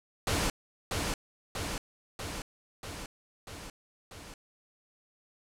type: noise with echo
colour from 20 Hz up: pink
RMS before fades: -29 dBFS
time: 0.27-0.5 s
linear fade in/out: 2 ms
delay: 640 ms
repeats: 6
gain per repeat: -3 dB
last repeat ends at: 4.34 s
effects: low-pass 10000 Hz 12 dB/octave